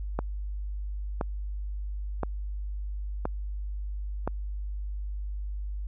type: click train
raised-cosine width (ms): 1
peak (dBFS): -14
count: 5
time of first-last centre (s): 0.19-4.276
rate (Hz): 0.979
effects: added 50 Hz sine -31 dBFS peak until 5.87 s